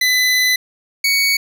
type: tone pair in turn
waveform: 25% pulse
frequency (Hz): 2006 / 2235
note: B6 / C#7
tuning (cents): +26 / +14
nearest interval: major second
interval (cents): 188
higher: second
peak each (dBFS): -9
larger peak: neither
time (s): 0.01-0.56 / 1.04-1.37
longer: first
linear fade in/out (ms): 5
effects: none